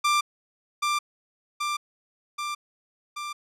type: tone with echo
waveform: sawtooth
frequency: 1184 Hz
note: D6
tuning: 14 cents sharp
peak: -16 dBFS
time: 0.04-0.21 s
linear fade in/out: 10 ms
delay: 780 ms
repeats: 4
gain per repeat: -3 dB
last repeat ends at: 3.33 s
effects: low-pass 9000 Hz 12 dB/octave